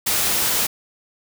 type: noise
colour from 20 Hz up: white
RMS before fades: -20 dBFS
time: 0.06-0.67 s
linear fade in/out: 10 ms
effects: none